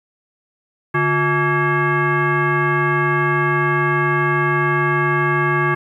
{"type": "tone with frequency modulation", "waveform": "sine", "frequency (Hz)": 646, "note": "E5", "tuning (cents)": -35, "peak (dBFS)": -14, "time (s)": [0.94, 5.75], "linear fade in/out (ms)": 10, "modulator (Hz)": 501, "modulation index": 2.6, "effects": ["9-bit"]}